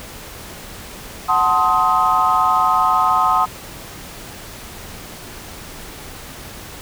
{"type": "chord", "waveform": "sine", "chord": "F# diminished seventh", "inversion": "none", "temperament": "equal with one note detuned", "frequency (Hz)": [740, 880, 1046.5, 1259.7], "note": ["F#5", "A5", "C6", "Eb6"], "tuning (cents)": [0, 0, 0, 21], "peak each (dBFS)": [-19, -20, -17, -16], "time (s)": [1.28, 3.46], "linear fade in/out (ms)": 20, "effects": ["tanh soft clip ceiling -3 dBFS", "pink hiss -35 dBFS RMS until 6.81 s"]}